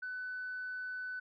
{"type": "tone", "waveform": "sine", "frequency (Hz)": 1500, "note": "F#6", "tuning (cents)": 23, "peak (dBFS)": -37, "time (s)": [0.02, 1.2], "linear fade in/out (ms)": 10, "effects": ["tanh soft clip ceiling -34 dBFS"]}